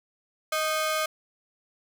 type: ring-modulated tone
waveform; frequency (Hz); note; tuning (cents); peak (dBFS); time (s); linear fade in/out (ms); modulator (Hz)
sawtooth; 932.3; A#5; 0; -18; 0.52-1.06; 5; 306
effects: none